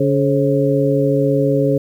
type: harmonic tone with a mistuned harmonic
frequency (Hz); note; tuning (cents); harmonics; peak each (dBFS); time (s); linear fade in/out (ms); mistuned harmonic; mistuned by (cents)
141.8; C#3; +40; 1 / 2 / 3 / 4; -18 / -18 / -18 / -18; 0-1.78; 5; 4; -86
effects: 8-bit